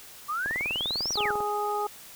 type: exponential two-way sweep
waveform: sine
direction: up then down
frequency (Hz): 1143 to 5920 to 1222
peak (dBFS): -27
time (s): 0.28-1.33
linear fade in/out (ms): 20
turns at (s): 1.12
type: click train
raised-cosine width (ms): 1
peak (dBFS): -22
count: 20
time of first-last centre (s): 0.46-1.405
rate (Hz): 20.1
type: harmonic tone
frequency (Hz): 415.3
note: G#4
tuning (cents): 0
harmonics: 1 / 2 / 3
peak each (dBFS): -31 / -29 / -32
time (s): 1.17-1.87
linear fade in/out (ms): 5
effects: white hiss -47 dBFS RMS until 2.15 s